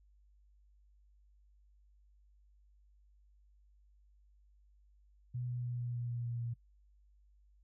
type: tone with pitch steps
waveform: sine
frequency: 123.47 / 122.69 / 121.91 / 121.14 / 120.37 / 119.61 / 118.85 / 118.1 Hz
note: B2 / B2 / B2 / B2 / B2 / A#2 / A#2 / A#2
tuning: 0 / -11 / -22 / -33 / -44 / +45 / +34 / +23 cents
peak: -36 dBFS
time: 5.34-6.54 s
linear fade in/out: 10 ms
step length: 150 ms
effects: noise-tail reverb RT60 0.1 s tail -22 dB re dry + added 50 Hz sine -63 dBFS peak until 7.63 s